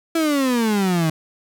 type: exponential sweep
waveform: 35% pulse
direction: down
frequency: 334.4 to 155.56 Hz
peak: -15 dBFS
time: 0.15-1.1 s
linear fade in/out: 5 ms
effects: none